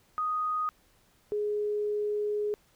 sine tone pair in turn, 1244.5 / 417.5 Hz, D#6 / G#4, 0 / +9 cents, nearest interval octave + perfect fifth, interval 1891 cents, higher first, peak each -27 dBFS, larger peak neither, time 0.18-0.69 / 1.32-2.54 s, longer second, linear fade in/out 0 ms, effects pink hiss -65 dBFS RMS until 2.75 s

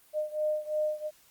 sine beating tone pair, 609 / 611.9 Hz, D#5 / D#5, -37 / -29 cents, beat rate 2.9 Hz, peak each -30 / -32 dBFS, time 0.13-1.11 s, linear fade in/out 50 ms, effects white hiss -61 dBFS RMS until 1.3 s + Opus 24 kbps

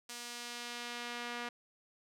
sawtooth tone with band-pass filter sweep, 240 Hz, B3, 49 cents flat, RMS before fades -43 dBFS, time 0.09-1.49 s, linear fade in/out 5 ms, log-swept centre 6600 to 2000 Hz, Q 0.73, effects none

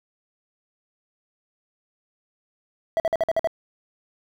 triangle tone bursts, 655 Hz, E5, 11 cents flat, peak -16 dBFS, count 7, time 2.97-3.473 s, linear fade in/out 0 ms, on 29 ms, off 50 ms, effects 9-bit

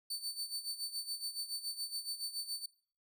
sawtooth tone with tremolo, 4532 Hz, C#8, 37 cents sharp, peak -33 dBFS, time 0.1-2.66 s, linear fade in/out 5 ms, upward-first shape sine, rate 7.1 Hz, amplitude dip 75%, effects noise-tail reverb RT60 0.5 s tail -23 dB re dry

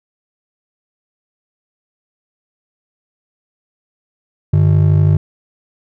triangle ring-modulated tone, 123.47 Hz, B2, in tune, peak -3 dBFS, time 4.53-5.17 s, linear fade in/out 5 ms, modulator 26.3 Hz, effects none

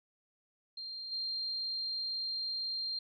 sine tone with level steps, 4186 Hz, C8, in tune, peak -40 / -34 dBFS, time 0.77-2.99 s, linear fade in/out 5 ms, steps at 1.11 s, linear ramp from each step 20 ms, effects none

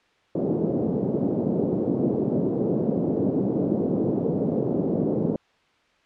pink band-pass noise, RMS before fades -24 dBFS, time 0.35-5.36 s, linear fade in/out 2 ms, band 160 to 490 Hz, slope 24 dB/octave, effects white hiss -62 dBFS RMS until 6.05 s + low-pass 3000 Hz 12 dB/octave

